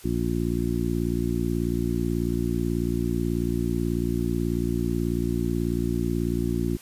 harmonic tone, 58.27 Hz, A#1, in tune, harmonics 1 / 2 / 3 / 4 / 5 / 6, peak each -30 / -30 / -30 / -30 / -30 / -30 dBFS, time 0.04-6.77 s, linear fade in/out 10 ms, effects white hiss -48 dBFS RMS until 6.81 s + resampled to 32000 Hz

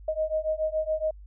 sine beating tone pair, 622.3 / 629.4 Hz, D#5 / D#5, 0 / +20 cents, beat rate 7.1 Hz, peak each -28 dBFS, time 0.08-1.11 s, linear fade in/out 5 ms, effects added 50 Hz sine -43 dBFS peak until 1.26 s

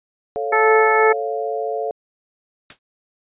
sine chord, A augmented, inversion none, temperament equal, 440 / 554.4 / 698.5 Hz, A4 / C#5 / E#5, 0 / 0 / 0 cents, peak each -24 / -27 / -25 dBFS, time 0.36-1.91 s, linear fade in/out 0 ms
harmonic tone, 437.3 Hz, A4, 11 cents flat, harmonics 1 / 2 / 3 / 4 / 5, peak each -15 / -18 / -20 / -21 / -22 dBFS, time 0.52-1.13 s, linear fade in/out 10 ms
white noise with exponential decay, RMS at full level -30 dBFS, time 2.7-2.79 s, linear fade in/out 2 ms, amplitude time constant 18 ms
effects resampled to 8000 Hz

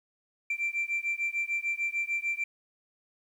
sine beating tone pair, 2349 / 2355.7 Hz, D7 / D7, 0 / +5 cents, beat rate 6.7 Hz, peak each -30 dBFS, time 0.5-2.44 s, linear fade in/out 5 ms, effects tanh soft clip ceiling -24 dBFS + 10-bit

